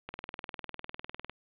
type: click train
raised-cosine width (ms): 0.3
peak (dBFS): -22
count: 25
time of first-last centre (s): 0.09-1.296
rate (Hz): 19.9
effects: resampled to 8000 Hz + 9-bit